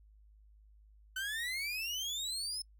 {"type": "exponential sweep", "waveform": "30% pulse", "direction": "up", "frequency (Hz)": [1505, 5274], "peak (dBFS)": -33, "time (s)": [1.16, 2.62], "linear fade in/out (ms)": 5, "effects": ["noise-tail reverb RT60 0.1 s tail -25 dB re dry", "added 52 Hz sine -58 dBFS peak until 2.79 s"]}